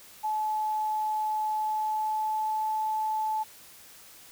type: tone with pitch glide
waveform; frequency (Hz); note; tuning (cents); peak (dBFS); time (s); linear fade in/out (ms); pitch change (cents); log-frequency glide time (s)
sine; 860 to 868; A5 to A5; -40 to -24; -26; 0.23-3.44; 20; +16; 1.52-2.7
effects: white hiss -51 dBFS RMS until 4.31 s